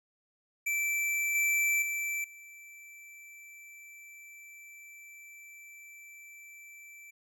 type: tone with level steps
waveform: square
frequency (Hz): 2331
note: D7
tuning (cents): -14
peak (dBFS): -29 / -26 / -32 / -49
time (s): 0.66-7.11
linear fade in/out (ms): 10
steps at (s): 1.35 / 1.82 / 2.24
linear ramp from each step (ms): 2
effects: none